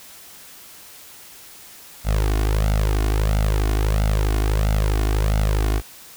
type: tone with flanger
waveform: sawtooth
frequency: 52.3 Hz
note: G#1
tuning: 13 cents sharp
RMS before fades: -19 dBFS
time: 2.04-5.82 s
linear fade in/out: 50 ms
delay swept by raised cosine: 1.4 to 2.8 ms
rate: 1.5 Hz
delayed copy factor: +0.9
effects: white hiss -43 dBFS RMS until 6.16 s